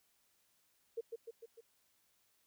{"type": "tone with echo", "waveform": "sine", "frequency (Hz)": 457.7, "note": "A#4", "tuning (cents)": -32, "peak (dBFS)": -36, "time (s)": [0.97, 1.01], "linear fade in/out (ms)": 10, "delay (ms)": 150, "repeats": 4, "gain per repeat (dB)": -4, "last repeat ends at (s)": 1.61, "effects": ["white hiss -75 dBFS RMS until 2.46 s"]}